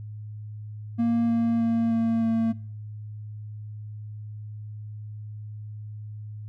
triangle tone with pitch steps, 232.8 / 231.2 / 229.6 / 228 / 226.4 Hz, A#3 / A#3 / A#3 / A#3 / A3, -2 / -14 / -26 / -38 / +50 cents, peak -18 dBFS, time 0.98-2.53 s, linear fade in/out 20 ms, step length 310 ms, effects noise-tail reverb RT60 0.6 s tail -22 dB re dry + added 106 Hz sine -35 dBFS peak until 6.48 s

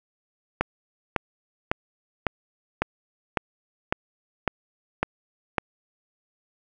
click train, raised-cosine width 0.5 ms, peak -6 dBFS, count 10, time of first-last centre 0.61-5.582 s, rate 1.81 Hz, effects none

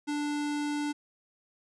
square tone, 293.7 Hz, D4, in tune, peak -30 dBFS, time 0.07-0.93 s, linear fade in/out 20 ms, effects resampled to 22050 Hz

